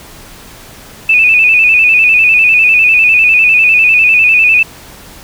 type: tone with vibrato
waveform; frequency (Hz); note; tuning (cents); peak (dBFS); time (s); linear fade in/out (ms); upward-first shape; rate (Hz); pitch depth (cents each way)
sine; 2555; D#7; +45; -4; 1.09-4.63; 5; square; 10; 58
effects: pink hiss -34 dBFS RMS until 5.23 s